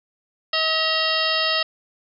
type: harmonic tone with a mistuned harmonic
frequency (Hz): 638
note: D#5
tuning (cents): +43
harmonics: 1 / 2 / 3 / 4 / 5 / 6 / 7 / 8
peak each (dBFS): -27 / -27 / -27 / -27 / -27 / -27 / -27 / -27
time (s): 0.53-1.63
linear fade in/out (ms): 5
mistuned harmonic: 4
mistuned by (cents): +140
effects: none